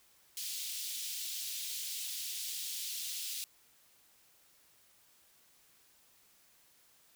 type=high-pass noise; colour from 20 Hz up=pink; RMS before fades=-40 dBFS; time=0.37-3.44 s; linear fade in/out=0 ms; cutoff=3200 Hz; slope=24 dB/octave; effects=white hiss -66 dBFS RMS until 7.15 s